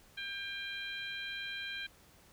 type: harmonic tone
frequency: 797 Hz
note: G5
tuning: 28 cents sharp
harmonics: 2 / 3 / 4 / 5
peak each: -42 / -44 / -44 / -47 dBFS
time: 0.17-1.87 s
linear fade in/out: 10 ms
effects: pink hiss -62 dBFS RMS until 2.32 s